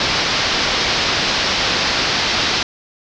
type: low-pass noise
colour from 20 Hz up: white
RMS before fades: -18 dBFS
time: 0-2.63 s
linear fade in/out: 2 ms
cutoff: 5400 Hz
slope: 48 dB/octave
effects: none